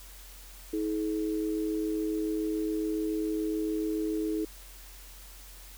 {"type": "tone pair together", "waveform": "sine", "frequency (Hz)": [319.8, 426.9], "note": ["D#4", "G#4"], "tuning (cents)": [48, 48], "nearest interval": "perfect fourth", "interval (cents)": 500, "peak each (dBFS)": [-29, -33], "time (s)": [0.73, 4.45], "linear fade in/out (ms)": 5, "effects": ["added 45 Hz sine -48 dBFS peak until 5.77 s", "white hiss -51 dBFS RMS until 5.77 s"]}